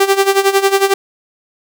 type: tone with tremolo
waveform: sawtooth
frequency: 392 Hz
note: G4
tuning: in tune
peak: -3 dBFS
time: 0-0.94 s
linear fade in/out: 5 ms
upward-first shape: sine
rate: 11 Hz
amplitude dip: 80%
effects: none